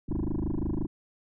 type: tone with frequency modulation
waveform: sine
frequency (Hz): 144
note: D3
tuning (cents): -34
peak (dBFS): -24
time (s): 0.08-0.87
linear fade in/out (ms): 20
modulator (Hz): 25.8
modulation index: 7.8
effects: tanh soft clip ceiling -26 dBFS